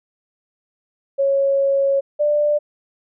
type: tone pair in turn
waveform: sine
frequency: 551 / 592.1 Hz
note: C#5 / D5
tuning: -11 / +14 cents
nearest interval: minor second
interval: 125 cents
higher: second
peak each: -14 dBFS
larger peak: neither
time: 1.18-2.01 / 2.19-2.59 s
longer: first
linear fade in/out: 20 ms
effects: none